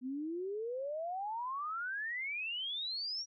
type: exponential sweep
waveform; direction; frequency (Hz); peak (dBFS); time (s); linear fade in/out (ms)
sine; up; 246.9 to 5750; -36; 0.01-3.26; 50
effects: none